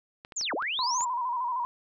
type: clicks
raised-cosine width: 0.3 ms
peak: -27 dBFS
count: 5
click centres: 0.249 / 0.322 / 0.412 / 0.624 / 1.008 s
type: linear two-way sweep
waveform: sine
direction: down then up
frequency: 7459 to 240 to 7459 Hz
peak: -28 dBFS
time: 0.36-1.05 s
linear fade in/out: 10 ms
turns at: 0.54 s
type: tone with vibrato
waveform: sine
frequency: 985 Hz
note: B5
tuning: 5 cents flat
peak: -27 dBFS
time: 0.79-1.65 s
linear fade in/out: 0 ms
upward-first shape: square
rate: 13 Hz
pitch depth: 60 cents each way
effects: none